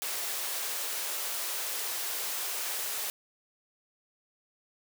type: high-pass noise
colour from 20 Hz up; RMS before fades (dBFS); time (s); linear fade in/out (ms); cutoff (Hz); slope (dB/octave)
white; -34; 0.02-3.1; 0; 380; 24
effects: none